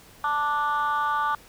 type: chord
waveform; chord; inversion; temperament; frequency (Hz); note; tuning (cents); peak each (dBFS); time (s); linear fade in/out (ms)
sine; D major; second; just; 881 / 1174.7 / 1468.3; A5 / D6 / F#6; +2 / 0 / -14; -25 / -23 / -28; 0.24-1.35; 2
effects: tanh soft clip ceiling -17 dBFS + pink hiss -51 dBFS RMS until 1.48 s